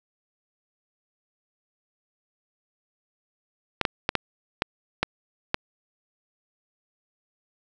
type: clicks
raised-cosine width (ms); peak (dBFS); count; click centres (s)
0.3; -5; 7; 3.813 / 3.852 / 4.091 / 4.153 / 4.621 / 5.03 / 5.544
effects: none